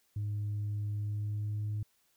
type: tone with pitch glide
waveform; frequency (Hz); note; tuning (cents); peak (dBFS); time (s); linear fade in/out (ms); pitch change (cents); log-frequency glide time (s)
sine; 103.83 to 105.4; G#2 to G#2; 0 to +26; -30; 0.16-1.83; 5; +26; 0.93-1.7
effects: tanh soft clip ceiling -30 dBFS + white hiss -72 dBFS RMS until 2.16 s